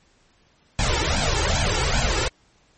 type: noise with flanger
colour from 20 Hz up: pink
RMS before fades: -21 dBFS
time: 0.79-2.28 s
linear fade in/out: 0 ms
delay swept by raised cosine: 1.2 to 2.3 ms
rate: 2.5 Hz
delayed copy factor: +0.95
effects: pink hiss -60 dBFS RMS until 2.77 s + MP3 32 kbps